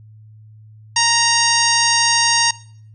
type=harmonic tone with a mistuned harmonic; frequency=932.3 Hz; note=A#5; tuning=in tune; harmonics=1 / 2 / 3 / 4 / 5 / 6 / 7 / 9; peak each=-19 / -21 / -22 / -25 / -20 / -20 / -21 / -24 dBFS; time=0.96-2.51 s; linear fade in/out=5 ms; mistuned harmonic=9; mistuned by=+56 cents; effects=noise-tail reverb RT60 0.6 s tail -21 dB re dry + added 108 Hz sine -40 dBFS peak until 2.94 s